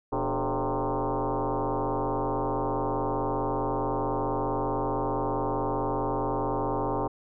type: tone with frequency modulation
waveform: sine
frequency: 244.8 Hz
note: B3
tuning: 15 cents flat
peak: -25 dBFS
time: 0.12-7.08 s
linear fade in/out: 10 ms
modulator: 135 Hz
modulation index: 6
effects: none